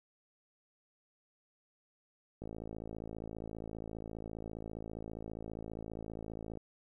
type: click train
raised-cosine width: 2 ms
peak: -30 dBFS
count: 229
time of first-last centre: 2.42-6.573 s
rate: 54.9 Hz
effects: 12-bit